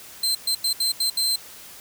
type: tone bursts at uneven times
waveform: sawtooth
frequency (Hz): 4118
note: C8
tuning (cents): -28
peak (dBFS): -17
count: 6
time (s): 0.23-0.35 / 0.47-0.55 / 0.64-0.73 / 0.8-0.92 / 1-1.1 / 1.17-1.36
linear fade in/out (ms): 5
effects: white hiss -43 dBFS RMS until 1.8 s